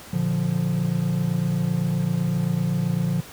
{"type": "chord", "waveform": "triangle", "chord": "Bb major", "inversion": "none", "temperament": "equal", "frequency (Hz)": [116.54, 146.83, 174.61], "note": ["Bb2", "D3", "F3"], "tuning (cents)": [0, 0, 0], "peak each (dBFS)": [-26, -23, -21], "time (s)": [0.13, 3.21], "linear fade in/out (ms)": 5, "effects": ["pink hiss -42 dBFS RMS until 3.32 s", "high-pass 60 Hz 12 dB/octave"]}